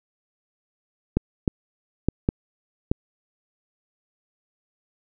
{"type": "clicks", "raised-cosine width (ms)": 3, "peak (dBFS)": -6, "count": 5, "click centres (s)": [1.17, 1.478, 2.086, 2.289, 2.915], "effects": []}